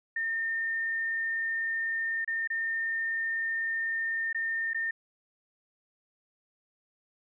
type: tone with dropouts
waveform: sine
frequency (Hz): 1816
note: A#6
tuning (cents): -46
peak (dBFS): -28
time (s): 0.16-4.91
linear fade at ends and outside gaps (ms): 5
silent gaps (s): 2.247-2.276 / 2.475-2.501 / 4.329-4.346 / 4.734-4.745
effects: none